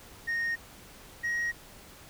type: tone pair in turn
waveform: sine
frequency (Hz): 1854 / 1888.6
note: A#6 / A#6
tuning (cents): -10 / +22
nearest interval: unison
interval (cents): 32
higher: second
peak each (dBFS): -25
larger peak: neither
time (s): 0.27-0.56 / 1.23-1.52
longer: neither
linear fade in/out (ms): 20
effects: tanh soft clip ceiling -27 dBFS + pink hiss -51 dBFS RMS until 2.09 s